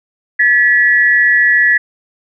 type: tone pair together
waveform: sine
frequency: 1723.4 / 1938 Hz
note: A6 / B6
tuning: -36 / -33 cents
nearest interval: major second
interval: 203 cents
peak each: -10 dBFS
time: 0.39-1.78 s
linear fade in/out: 10 ms
effects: none